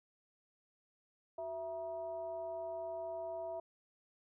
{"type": "tone with frequency modulation", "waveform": "sine", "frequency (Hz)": 662, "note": "E5", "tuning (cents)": 7, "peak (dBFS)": -39, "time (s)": [1.38, 3.6], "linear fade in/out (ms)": 5, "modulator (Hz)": 289, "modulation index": 0.57, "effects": []}